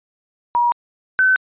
sine tone pair in turn, 957 / 1522.5 Hz, A#5 / F#6, +45 / +49 cents, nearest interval minor sixth, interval 804 cents, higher second, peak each -13 / -11 dBFS, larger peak second, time 0.55-0.72 / 1.19-1.36 s, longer neither, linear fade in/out 0 ms, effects resampled to 8000 Hz

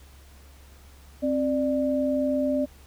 sine tone pair together, 264.2 / 593 Hz, C4 / D5, +17 / +17 cents, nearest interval octave + major second, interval 1400 cents, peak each -24 / -25 dBFS, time 1.22-2.66 s, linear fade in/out 20 ms, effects added 69 Hz sine -48 dBFS peak until 2.86 s + pink hiss -55 dBFS RMS until 2.86 s

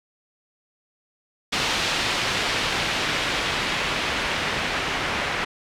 white noise with low-pass filter sweep, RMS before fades -25 dBFS, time 1.52-5.45 s, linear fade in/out 10 ms, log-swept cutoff 3800 to 2300 Hz, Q 0.97, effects none

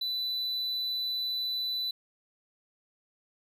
triangle tone, 3987 Hz, B7, 16 cents sharp, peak -28 dBFS, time 0.01-1.91 s, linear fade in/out 5 ms, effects none

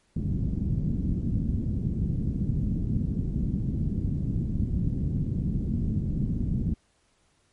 white low-pass noise, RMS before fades -27 dBFS, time 0.16-6.74 s, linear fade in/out 5 ms, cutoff 210 Hz, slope 24 dB/octave, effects pink hiss -67 dBFS RMS until 7.52 s + MP3 48 kbps

